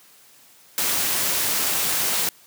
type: noise with amplitude modulation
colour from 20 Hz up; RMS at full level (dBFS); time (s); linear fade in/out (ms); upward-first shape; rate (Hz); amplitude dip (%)
white; -20; 0.78-2.29; 0; sine; 263; 55
effects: white hiss -52 dBFS RMS until 2.46 s + high-pass 100 Hz 12 dB/octave